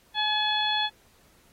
harmonic tone, 851 Hz, G#5, 42 cents sharp, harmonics 1 / 2 / 3 / 4 / 5, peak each -28 / -31 / -36 / -26 / -36 dBFS, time 0.14-0.9 s, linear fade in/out 50 ms, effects pink hiss -61 dBFS RMS until 1.52 s + AAC 48 kbps

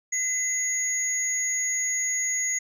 sine tone pair together, 2026 / 6690 Hz, B6 / G#8, +44 / +12 cents, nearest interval octave + major sixth, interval 2068 cents, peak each -28 / -24 dBFS, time 0.12-2.59 s, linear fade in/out 10 ms, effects tanh soft clip ceiling -18 dBFS

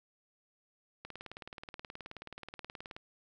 click train, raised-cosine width 0.3 ms, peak -28 dBFS, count 37, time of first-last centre 1.05-2.965 s, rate 18.8 Hz, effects none

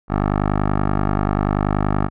10% pulse tone with low-pass filter, 50.4 Hz, G1, 49 cents sharp, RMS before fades -19 dBFS, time 0.08-2.1 s, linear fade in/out 50 ms, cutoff 1200 Hz, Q 1.9, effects none

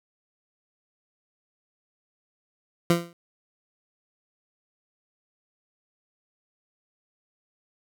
20% pulse tone with exponential decay, 171.1 Hz, F3, 35 cents flat, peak -10 dBFS, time 2.9-3.13 s, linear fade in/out 2 ms, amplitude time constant 50 ms, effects none

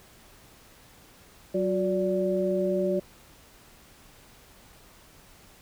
sine tone cluster, 187.9 / 363.8 / 579 Hz, F#3 / F#4 / D5, +27 / -29 / -25 cents, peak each -29 / -27 / -27 dBFS, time 1.54-3 s, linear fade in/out 10 ms, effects pink hiss -54 dBFS RMS until 5.61 s

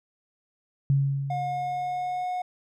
sine tone with exponential decay, 138.59 Hz, C#3, in tune, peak -17 dBFS, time 0.9-2.24 s, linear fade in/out 0 ms, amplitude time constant 290 ms
triangle tone with pitch glide, 718 to 727.6 Hz, F5 to F#5, +48 to -29 cents, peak -25 dBFS, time 1.3-2.42 s, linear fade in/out 5 ms, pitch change +23 cents, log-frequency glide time 1.41-2.25 s
effects none

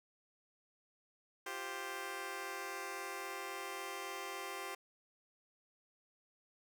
10% pulse chord, F suspended second, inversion none, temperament just, 349.2 / 392.9 / 523.8 Hz, F4 / G4 / C5, 0 / +4 / +2 cents, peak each -40 / -36 / -40 dBFS, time 1.46-4.75 s, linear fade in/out 5 ms, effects none

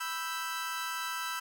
sawtooth chord, E minor, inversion second, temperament equal, 987.8 / 1318.5 / 1568 Hz, B5 / E6 / G6, 0 / 0 / 0 cents, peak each -36 / -33 / -36 dBFS, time 0-1.4 s, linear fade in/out 10 ms, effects none

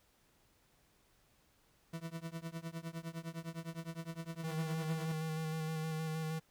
40% pulse tone with tremolo, 164.81 Hz, E3, in tune, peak -37 dBFS, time 1.93-5.12 s, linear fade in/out 5 ms, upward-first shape triangle, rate 9.8 Hz, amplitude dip 100%
square tone with vibrato, 158.7 Hz, D#3, 35 cents sharp, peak -37 dBFS, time 4.43-6.4 s, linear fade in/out 20 ms, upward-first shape square, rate 6.4 Hz, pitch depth 17 cents each way
effects pink hiss -71 dBFS RMS until 6.5 s

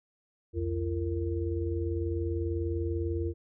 sine tone cluster, 66.5 / 86.6 / 340.7 / 458.8 Hz, C2 / F2 / F4 / A#4, +29 / -14 / -43 / -28 cents, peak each -38 / -31 / -33 / -38 dBFS, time 0.53-3.34 s, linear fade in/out 50 ms, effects none

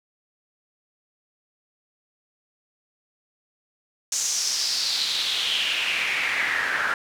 pink noise with band-pass filter sweep, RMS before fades -25 dBFS, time 4.12-6.94 s, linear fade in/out 2 ms, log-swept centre 6700 to 1500 Hz, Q 4.3, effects none

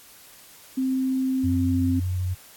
sine tone, 261.6 Hz, C4, in tune, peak -21 dBFS, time 0.77-2 s, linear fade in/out 10 ms
sine tone with vibrato, 91.2 Hz, F#2, 24 cents flat, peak -23 dBFS, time 1.43-2.35 s, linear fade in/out 20 ms, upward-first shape sine, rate 13 Hz, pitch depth 12 cents each way
effects white hiss -49 dBFS RMS until 2.56 s + AAC 64 kbps

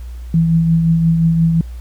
sine tone with tremolo, 164.81 Hz, E3, in tune, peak -8 dBFS, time 0.34-1.61 s, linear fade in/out 2 ms, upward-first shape triangle, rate 5.7 Hz, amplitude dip 40%, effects added 60 Hz sine -26 dBFS peak until 1.8 s + pink hiss -49 dBFS RMS until 1.8 s

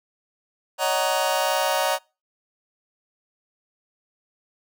sawtooth chord, D# minor seventh, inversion third, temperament just, 560 / 622.3 / 746.7 / 933.4 Hz, C#5 / D#5 / F#5 / A#5, +18 / 0 / +16 / +2 cents, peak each -22 dBFS, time 0.78-1.99 s, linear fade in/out 50 ms, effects noise-tail reverb RT60 0.3 s tail -25 dB re dry

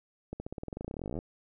accelerating click train, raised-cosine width 2 ms, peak -24 dBFS, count 28, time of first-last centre 0.33-1.189 s, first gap 70 ms, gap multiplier 0.93, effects none

